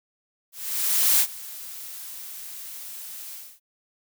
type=noise with ADSR envelope; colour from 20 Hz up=blue; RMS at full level=-18 dBFS; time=0.52-3.6 s; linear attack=680 ms; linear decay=66 ms; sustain=-20 dB; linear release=270 ms; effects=none